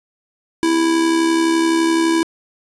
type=tone with amplitude modulation; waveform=square; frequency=329.6 Hz; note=E4; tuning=in tune; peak=-12 dBFS; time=0.63-2.23 s; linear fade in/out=0 ms; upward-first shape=sine; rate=71.8 Hz; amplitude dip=45%; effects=resampled to 24000 Hz + 7-bit